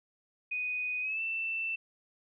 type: tone with pitch glide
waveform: sine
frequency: 2489 to 2668 Hz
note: D#7 to E7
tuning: 0 to +20 cents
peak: -31 dBFS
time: 0.51-1.76 s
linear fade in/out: 10 ms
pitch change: +120 cents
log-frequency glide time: 1.01-1.21 s
effects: none